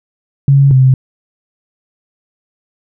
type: tone pair in turn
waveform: sine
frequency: 138.59 / 130.81 Hz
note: C#3 / C3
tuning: 0 / 0 cents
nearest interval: minor second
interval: 100 cents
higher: first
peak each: -4 dBFS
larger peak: neither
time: 0.48-0.71 / 0.71-0.94 s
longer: neither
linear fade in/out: 2 ms
effects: none